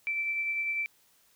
sine tone with tremolo, 2332 Hz, D7, 13 cents flat, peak -27 dBFS, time 0.07-0.86 s, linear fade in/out 0 ms, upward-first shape sine, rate 10 Hz, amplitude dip 30%, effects white hiss -65 dBFS RMS until 1.35 s

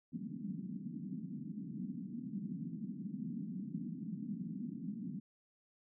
white band-pass noise, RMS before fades -43 dBFS, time 0.12-5.2 s, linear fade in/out 10 ms, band 160 to 250 Hz, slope 48 dB/octave, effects none

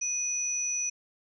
sine tone pair together, 2489 / 5920 Hz, D#7 / F#8, 0 / 0 cents, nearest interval octave + minor third, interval 1500 cents, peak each -38 / -28 dBFS, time 0.01-0.9 s, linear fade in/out 10 ms, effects none

